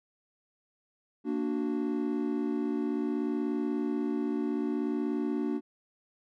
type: chord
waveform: triangle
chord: Bb augmented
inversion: none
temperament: equal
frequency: 233.1 / 293.7 / 370 Hz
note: Bb3 / D4 / F#4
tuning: 0 / 0 / 0 cents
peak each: -31 / -29 / -33 dBFS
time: 1.24-5.61 s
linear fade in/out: 50 ms
effects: none